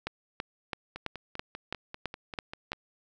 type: two click trains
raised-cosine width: 0.3 ms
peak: -23 / -16 dBFS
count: 10 / 9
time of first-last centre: 0.96-2.732 / 0.07-2.719 s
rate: 5.08 / 3.02 Hz
effects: none